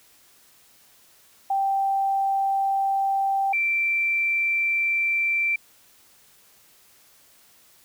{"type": "tone pair in turn", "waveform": "sine", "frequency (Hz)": [783, 2346], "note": ["G5", "D7"], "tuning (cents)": [-2, -2], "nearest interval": "octave + perfect fifth", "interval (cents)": 1900, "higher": "second", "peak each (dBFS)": -20, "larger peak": "neither", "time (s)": [[1.5, 3.53], [3.53, 5.56]], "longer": "neither", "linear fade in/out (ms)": 5, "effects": ["white hiss -56 dBFS RMS until 7.84 s"]}